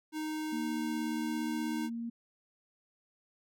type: tone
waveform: square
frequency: 310 Hz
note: D#4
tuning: 6 cents flat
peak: -35 dBFS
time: 0.12-1.9 s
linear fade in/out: 50 ms
type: tone with vibrato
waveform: sine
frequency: 233.1 Hz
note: A#3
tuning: in tune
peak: -35 dBFS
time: 0.52-2.1 s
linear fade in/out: 10 ms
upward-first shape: triangle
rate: 1.3 Hz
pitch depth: 12 cents each way
effects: none